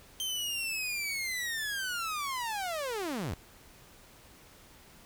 sawtooth linear sweep, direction down, 3136 to 65.2 Hz, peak -29 dBFS, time 0.2-3.34 s, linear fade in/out 0 ms, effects pink hiss -56 dBFS RMS until 5.05 s

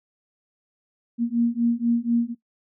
sine beating tone pair, 233.1 / 237.2 Hz, A#3 / A#3, 0 / +30 cents, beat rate 4.1 Hz, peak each -22 / -22 dBFS, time 1.18-2.35 s, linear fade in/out 50 ms, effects noise-tail reverb RT60 0.1 s tail -17 dB re dry

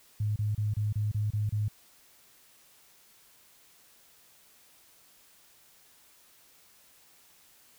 sine tone bursts, 105.4 Hz, G#2, 26 cents sharp, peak -26 dBFS, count 8, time 0.2-1.683 s, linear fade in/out 5 ms, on 160 ms, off 29 ms, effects white hiss -60 dBFS RMS until 7.78 s

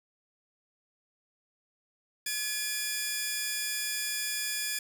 10% pulse tone pair together, 1703 / 2408 Hz, G#6 / D7, +43 / +43 cents, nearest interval tritone, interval 600 cents, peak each -25 / -24 dBFS, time 2.26-4.79 s, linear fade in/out 5 ms, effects 8-bit

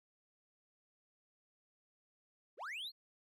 triangle linear sweep, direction up, 301.9 to 4407 Hz, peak -40 dBFS, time 2.57-2.92 s, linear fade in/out 50 ms, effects none

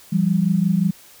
sine tone pair together, 170.4 / 196 Hz, F3 / G3, -42 / 0 cents, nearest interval major second, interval 242 cents, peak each -18 dBFS, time 0.12-0.91 s, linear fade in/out 10 ms, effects white hiss -47 dBFS RMS until 1.2 s

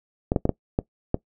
clicks, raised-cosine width 2 ms, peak -7 dBFS, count 6, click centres 0.319 / 0.362 / 0.454 / 0.493 / 0.789 / 1.144 s, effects noise-tail reverb RT60 0.1 s tail -20 dB re dry

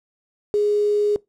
sine tone with quantisation, 415.3 Hz, G#4, in tune, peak -16 dBFS, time 0.54-1.16 s, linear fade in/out 0 ms, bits 6, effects noise-tail reverb RT60 0.2 s tail -22 dB re dry + low-pass 5000 Hz 12 dB/octave

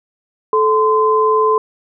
sine tone pair together, 434.7 / 1030.3 Hz, A4 / C6, -21 / -27 cents, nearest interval octave + minor third, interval 1494 cents, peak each -13 dBFS, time 0.53-1.58 s, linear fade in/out 2 ms, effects none

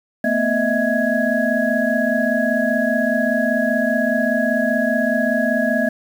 sine tone cluster, 225.5 / 250.5 / 621 / 657 / 1668 Hz, A3 / B3 / D#5 / E5 / G#6, +43 / +25 / -3 / -6 / +7 cents, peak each -22 dBFS, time 0.24-5.89 s, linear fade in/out 5 ms, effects 7-bit

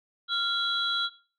sine tone cluster, 1388 / 3336 / 3942 Hz, F6 / G#7 / B7, -11 / +7 / -4 cents, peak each -29 dBFS, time 0.28-1.1 s, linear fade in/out 50 ms, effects noise-tail reverb RT60 0.4 s tail -17 dB re dry + tanh soft clip ceiling -15 dBFS

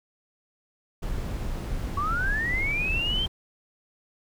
brown noise, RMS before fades -30 dBFS, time 1.02-3.28 s, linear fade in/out 10 ms
sine linear sweep, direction up, 1108.7 to 3168 Hz, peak -25 dBFS, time 1.97-3.26 s, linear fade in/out 5 ms
effects none

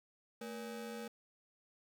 35% pulse ring-modulated tone, 349.2 Hz, F4, in tune, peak -38 dBFS, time 0.41-1.08 s, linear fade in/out 5 ms, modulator 127 Hz, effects none

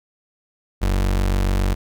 35% pulse tone, 47.23 Hz, F#1, 36 cents sharp, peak -15 dBFS, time 0.81-1.75 s, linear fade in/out 20 ms, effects none

